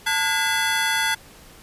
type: tone cluster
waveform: square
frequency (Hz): 888 / 1447 / 1625 / 2018 / 3395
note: A5 / F#6 / G#6 / B6 / G#7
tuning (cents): +16 / -39 / -38 / +37 / +37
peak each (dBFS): -27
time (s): 0.06-1.15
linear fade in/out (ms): 10
effects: pink hiss -47 dBFS RMS until 1.62 s + resampled to 32000 Hz